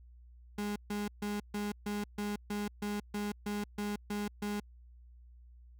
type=tone bursts; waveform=35% pulse; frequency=206.4 Hz; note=G#3; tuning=10 cents flat; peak=-32 dBFS; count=13; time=0.58-4.6 s; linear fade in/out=5 ms; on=180 ms; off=140 ms; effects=added 60 Hz sine -53 dBFS peak until 5.79 s